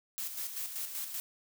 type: noise with tremolo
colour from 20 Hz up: blue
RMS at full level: -37 dBFS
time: 0.18-1.2 s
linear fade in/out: 0 ms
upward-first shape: square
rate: 5.2 Hz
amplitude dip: 50%
effects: none